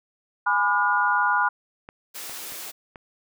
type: chord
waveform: sine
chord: G# diminished seventh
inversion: none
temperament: just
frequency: 830.6 / 996.7 / 1196.1 / 1435.3 Hz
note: G#5 / B5 / D6 / F6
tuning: 0 / +16 / +31 / +47 cents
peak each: -26 / -23 / -28 / -22 dBFS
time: 0.46-1.49 s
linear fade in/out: 10 ms
type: clicks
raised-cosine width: 0.5 ms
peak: -25 dBFS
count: 4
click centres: 1.889 / 2.296 / 2.522 / 2.958 s
type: high-pass noise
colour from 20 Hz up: white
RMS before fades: -36 dBFS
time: 2.14-2.72 s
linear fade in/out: 20 ms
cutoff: 270 Hz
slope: 12 dB/octave
effects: none